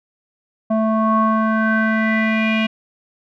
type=tone with low-pass filter sweep; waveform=square; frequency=220 Hz; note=A3; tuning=in tune; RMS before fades=-17 dBFS; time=0.7-2.67 s; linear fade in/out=10 ms; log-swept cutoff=830 to 2700 Hz; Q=6.2; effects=none